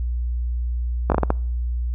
slowing click train, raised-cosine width 1 ms, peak -4 dBFS, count 6, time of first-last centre 1.1-1.304 s, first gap 19 ms, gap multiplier 1.39, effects noise-tail reverb RT60 0.6 s tail -26 dB re dry + added 60 Hz sine -21 dBFS peak until 1.94 s

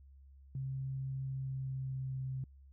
sine tone with pitch glide, 133.8 to 131.73 Hz, C3 to C3, +39 to +12 cents, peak -36 dBFS, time 0.55-2.44 s, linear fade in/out 2 ms, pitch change -27 cents, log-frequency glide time 1.22-2.23 s, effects added 68 Hz sine -55 dBFS peak until 2.72 s

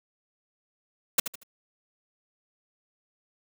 white noise with echo, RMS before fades -20 dBFS, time 1.18-1.2 s, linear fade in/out 5 ms, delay 78 ms, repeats 3, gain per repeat -10 dB, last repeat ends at 1.434 s, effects none

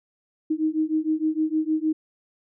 sine beating tone pair, 310 / 316.5 Hz, D#4 / D#4, -6 / +30 cents, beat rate 6.5 Hz, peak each -24 dBFS, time 0.5-1.93 s, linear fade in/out 10 ms, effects none

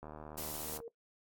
click train, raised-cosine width 1 ms, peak -33 dBFS, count 60, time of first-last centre 0.03-0.802 s, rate 76.4 Hz
blue noise, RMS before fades -42 dBFS, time 0.37-0.78 s, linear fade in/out 10 ms
sine tone with exponential growth, 461.9 Hz, A#4, 16 cents flat, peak -40 dBFS, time 0.42-0.88 s, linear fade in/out 1 ms, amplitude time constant 100 ms
effects noise-tail reverb RT60 0.1 s tail -17 dB re dry + AAC 64 kbps

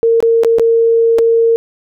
sine tone with dropouts, 458.7 Hz, A#4, 28 cents flat, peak -7 dBFS, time 0.03-1.56 s, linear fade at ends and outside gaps 0 ms, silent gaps 0.204-0.226 / 0.435-0.447 / 0.585-0.596 / 1.185-1.189 s, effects none

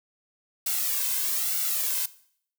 blue noise with flanger, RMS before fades -27 dBFS, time 0.66-2.06 s, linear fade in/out 5 ms, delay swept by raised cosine 1.4 to 1.94 ms, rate 1.1 Hz, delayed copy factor +0.7, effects noise-tail reverb RT60 0.6 s tail -18 dB re dry

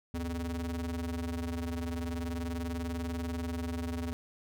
square ring-modulated tone, 86.6 Hz, F2, 14 cents flat, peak -31 dBFS, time 0.14-4.13 s, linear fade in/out 0 ms, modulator 163 Hz, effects none

